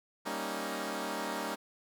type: chord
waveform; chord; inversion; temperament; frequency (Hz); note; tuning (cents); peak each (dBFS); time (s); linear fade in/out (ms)
10% pulse; Eb dominant seventh; first; equal; 196 / 233.1 / 277.2 / 311.1; G3 / Bb3 / Db4 / Eb4; 0 / 0 / 0 / 0; -32; 0.25-1.56; 20
effects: none